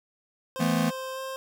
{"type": "tone with pitch glide", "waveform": "25% pulse", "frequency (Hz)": [523.3, 529.1], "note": ["C5", "C5"], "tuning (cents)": [0, 19], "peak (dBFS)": -29, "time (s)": [0.56, 1.36], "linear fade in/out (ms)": 0, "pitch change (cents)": 19, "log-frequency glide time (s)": [1.13, 1.2]}
{"type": "chord", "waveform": "square", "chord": "E suspended fourth", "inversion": "none", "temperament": "just", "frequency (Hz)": [164.81, 219.8, 247.2], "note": ["E3", "A3", "B3"], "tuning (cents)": [0, -2, 2], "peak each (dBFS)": -28, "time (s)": [0.59, 0.91], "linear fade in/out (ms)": 20}
{"effects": []}